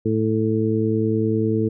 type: harmonic tone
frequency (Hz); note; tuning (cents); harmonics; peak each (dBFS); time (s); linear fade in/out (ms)
110; A2; 0; 1 / 2 / 3 / 4; -23 / -23 / -23 / -23; 0.05-1.69; 10
effects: none